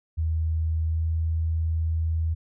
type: tone with pitch glide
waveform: sine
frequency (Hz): 80.2 to 80.99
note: E2 to E2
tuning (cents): -47 to -30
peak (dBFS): -22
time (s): 0.17-2.35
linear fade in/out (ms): 20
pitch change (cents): +17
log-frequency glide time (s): 0.86-1.04
effects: none